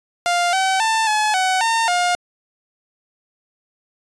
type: tone with pitch steps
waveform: sawtooth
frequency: 700 / 763 / 890 / 853 / 750 / 910 / 710 Hz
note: F5 / G5 / A5 / G#5 / F#5 / A#5 / F5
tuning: +4 / -47 / +20 / +46 / +23 / -42 / +28 cents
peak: -12 dBFS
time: 0.26-2.15 s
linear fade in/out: 0 ms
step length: 270 ms
effects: resampled to 22050 Hz